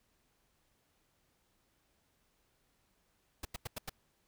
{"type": "noise bursts", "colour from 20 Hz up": "pink", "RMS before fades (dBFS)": -40, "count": 5, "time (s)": [3.43, 3.895], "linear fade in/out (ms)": 5, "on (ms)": 21, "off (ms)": 90, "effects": ["pink hiss -75 dBFS RMS until 4.27 s"]}